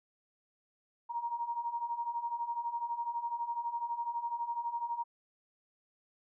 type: beating tone pair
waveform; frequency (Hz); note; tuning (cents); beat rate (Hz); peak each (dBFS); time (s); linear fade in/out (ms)
sine; 933 / 945; A#5 / A#5; +1 / +23; 12; -39 / -35; 1.09-5.04; 20
effects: none